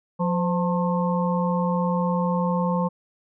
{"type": "harmonic tone with a mistuned harmonic", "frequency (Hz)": 178.4, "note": "F3", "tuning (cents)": 37, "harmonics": [1, 3, 5, 6], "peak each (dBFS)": [-22, -27, -29, -30], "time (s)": [0.19, 2.89], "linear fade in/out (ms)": 20, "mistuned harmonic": 3, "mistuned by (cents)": -65, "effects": []}